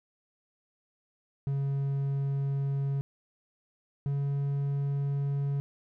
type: tone pair in turn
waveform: triangle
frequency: 138.59 / 140.52 Hz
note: C#3 / C#3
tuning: 0 / +24 cents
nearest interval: unison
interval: 24 cents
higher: second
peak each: -25 dBFS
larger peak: neither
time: 1.47-3.01 / 4.06-5.6 s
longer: neither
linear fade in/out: 0 ms
effects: none